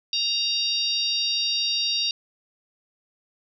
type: harmonic tone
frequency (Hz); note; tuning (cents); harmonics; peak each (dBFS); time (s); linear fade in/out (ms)
932.3; A#5; 0; 3 / 4 / 5 / 6; -29 / -26 / -26 / -31; 0.13-2.11; 2
effects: none

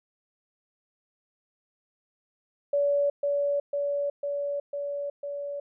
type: tone with echo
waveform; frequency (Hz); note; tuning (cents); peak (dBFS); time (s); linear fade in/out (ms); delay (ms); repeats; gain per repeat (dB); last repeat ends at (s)
sine; 571; D5; -49; -21; 2.73-3.1; 5; 500; 5; -2; 5.6
effects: none

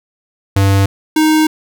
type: tone pair in turn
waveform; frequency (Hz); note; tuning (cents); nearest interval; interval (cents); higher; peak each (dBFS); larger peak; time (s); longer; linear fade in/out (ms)
square; 98.1 / 311.4; G2 / D#4; +2 / +2; octave + minor sixth; 2000; second; -9; neither; 0.56-0.86 / 1.16-1.47; second; 5
effects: none

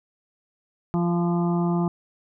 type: harmonic tone with a mistuned harmonic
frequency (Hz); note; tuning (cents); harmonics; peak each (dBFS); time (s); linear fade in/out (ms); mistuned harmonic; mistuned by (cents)
172.9; F3; -17; 1 / 2 / 4 / 5 / 6 / 7; -21 / -27 / -33 / -35 / -37 / -38; 0.94-1.88; 0; 6; -16
effects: none

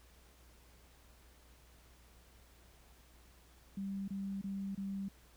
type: tone bursts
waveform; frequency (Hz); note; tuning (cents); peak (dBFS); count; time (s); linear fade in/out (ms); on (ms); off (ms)
sine; 196; G3; 0; -37; 4; 3.77-5.085; 5; 310; 25
effects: added 60 Hz sine -62 dBFS peak until 5.36 s + pink hiss -65 dBFS RMS until 5.36 s

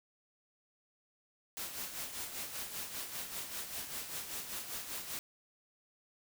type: noise with tremolo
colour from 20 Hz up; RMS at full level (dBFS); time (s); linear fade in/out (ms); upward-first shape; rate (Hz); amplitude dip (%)
white; -40; 1.57-5.19; 0; sine; 5.1; 55
effects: none

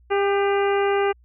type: harmonic tone with a mistuned harmonic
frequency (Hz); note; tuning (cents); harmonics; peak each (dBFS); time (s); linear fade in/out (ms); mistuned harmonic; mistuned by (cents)
400; G4; +35; 1 / 2 / 3 / 4 / 5 / 6 / 7; -19 / -25 / -29 / -31 / -33 / -35 / -36; 0.1-1.13; 20; 4; -38
effects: added 60 Hz sine -51 dBFS peak until 1.24 s

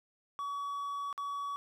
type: tone with dropouts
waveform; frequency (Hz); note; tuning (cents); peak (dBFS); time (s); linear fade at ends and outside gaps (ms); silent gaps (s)
triangle; 1133; C#6; +37; -33; 0.39-1.56; 0; 1.128-1.178
effects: none

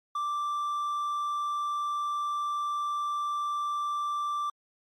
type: tone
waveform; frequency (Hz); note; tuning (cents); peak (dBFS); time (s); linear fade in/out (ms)
triangle; 1174.7; D6; 0; -26; 0.15-4.5; 5
effects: MP3 64 kbps

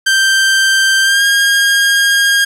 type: tone with pitch glide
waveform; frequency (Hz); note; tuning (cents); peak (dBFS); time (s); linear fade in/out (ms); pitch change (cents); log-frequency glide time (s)
sawtooth; 1568 to 1621.4; G6 to G#6; 0 to -42; -5; 0.06-2.45; 10; +58; 1.02-1.23
effects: low-pass 11000 Hz 12 dB/octave + 7-bit

